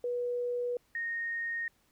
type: tone pair in turn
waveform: sine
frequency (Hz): 487.1 / 1854.5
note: B4 / A#6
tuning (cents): -24 / -9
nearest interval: octave + major seventh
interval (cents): 2315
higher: second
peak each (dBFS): -30 / -32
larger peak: first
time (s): 0.04-0.77 / 0.95-1.68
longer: neither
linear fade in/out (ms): 2
effects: pink hiss -70 dBFS RMS until 1.91 s